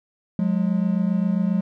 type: tone pair together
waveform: triangle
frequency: 180.21 / 207.7 Hz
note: F#3 / G#3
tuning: -45 / 0 cents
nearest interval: major second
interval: 245 cents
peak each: -19 / -20 dBFS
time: 0.39-1.61 s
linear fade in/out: 2 ms
effects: none